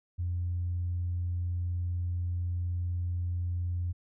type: tone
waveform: sine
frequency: 87.9 Hz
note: F2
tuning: 12 cents sharp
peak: -28 dBFS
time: 0.18-3.93 s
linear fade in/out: 20 ms
effects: tanh soft clip ceiling -24 dBFS